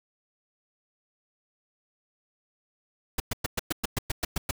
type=noise bursts; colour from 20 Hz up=pink; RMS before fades=-27 dBFS; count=11; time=3.18-4.511 s; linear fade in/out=5 ms; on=21 ms; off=110 ms; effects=none